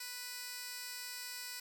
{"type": "tone with high-pass filter", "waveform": "15% pulse", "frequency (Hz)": 493.9, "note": "B4", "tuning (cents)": 0, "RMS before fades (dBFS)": -45, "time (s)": [0, 1.6], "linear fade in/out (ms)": 5, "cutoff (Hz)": 3200, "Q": 0.69, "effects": ["11-bit"]}